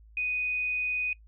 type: tone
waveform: sine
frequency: 2489 Hz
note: D#7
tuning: in tune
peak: -27 dBFS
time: 0.17-1.13 s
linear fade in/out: 2 ms
effects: noise-tail reverb RT60 0.1 s tail -21 dB re dry + added 54 Hz sine -51 dBFS peak until 1.27 s